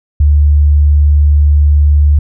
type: tone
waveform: sine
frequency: 73.42 Hz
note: D2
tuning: in tune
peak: -4 dBFS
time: 0.2-2.19 s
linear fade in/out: 5 ms
effects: none